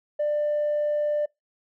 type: tone with tanh clipping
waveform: triangle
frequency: 594 Hz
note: D5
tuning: 20 cents sharp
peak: -22 dBFS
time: 0.19-1.26 s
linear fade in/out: 10 ms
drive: 5 dB
effects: noise-tail reverb RT60 0.2 s tail -25 dB re dry